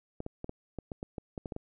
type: clicks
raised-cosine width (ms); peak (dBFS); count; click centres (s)
2; -24; 12; 0.204 / 0.264 / 0.444 / 0.494 / 0.787 / 0.918 / 1.029 / 1.182 / 1.378 / 1.458 / 1.522 / 1.564
effects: none